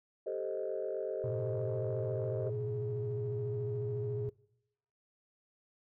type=chord; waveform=sine; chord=A half-diminished seventh; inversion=third; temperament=equal; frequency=392 / 440 / 523.3 / 622.3 Hz; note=G4 / A4 / C5 / Eb5; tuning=0 / 0 / 0 / 0 cents; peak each=-39 dBFS; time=0.26-2.5 s; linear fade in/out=10 ms
type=tone with vibrato; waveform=triangle; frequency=118 Hz; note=A#2; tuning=22 cents sharp; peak=-33 dBFS; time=1.24-4.29 s; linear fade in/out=0 ms; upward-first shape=sine; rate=14 Hz; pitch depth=130 cents each way
type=tone with pitch glide; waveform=sine; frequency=420 to 414.9 Hz; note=G#4 to G#4; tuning=+19 to -2 cents; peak=-36 dBFS; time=2.46-4.3 s; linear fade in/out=10 ms; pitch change=-21 cents; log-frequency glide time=2.58-3.27 s
effects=noise-tail reverb RT60 0.9 s tail -25 dB re dry + tanh soft clip ceiling -25 dBFS